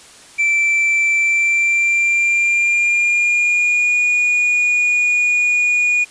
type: tone with pitch glide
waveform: triangle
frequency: 2335 to 2448 Hz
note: D7 to D#7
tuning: -11 to -29 cents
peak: -11 dBFS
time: 0.38-6.05 s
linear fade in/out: 20 ms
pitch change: +82 cents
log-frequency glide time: 1.17-4 s
effects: white hiss -42 dBFS RMS until 6.1 s + resampled to 22050 Hz